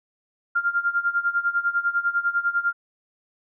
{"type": "tone with tremolo", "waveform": "sine", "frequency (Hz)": 1397, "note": "F6", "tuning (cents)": 0, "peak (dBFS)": -17, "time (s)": [0.55, 2.73], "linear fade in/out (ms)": 10, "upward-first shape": "sine", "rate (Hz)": 10, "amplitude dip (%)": 85, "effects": []}